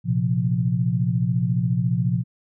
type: chord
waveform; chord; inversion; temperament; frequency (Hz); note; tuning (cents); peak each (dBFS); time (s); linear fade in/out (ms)
sine; Bb suspended second; none; equal; 116.54 / 130.81 / 174.61; Bb2 / C3 / F3; 0 / 0 / 0; -23; 0.04-2.24; 50
effects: none